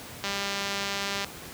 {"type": "click train", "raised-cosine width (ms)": 0.2, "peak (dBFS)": -13, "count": 201, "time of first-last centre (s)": [0.24, 1.245], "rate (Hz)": 199, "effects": ["pink hiss -42 dBFS RMS until 1.53 s", "high-pass 80 Hz 12 dB/octave"]}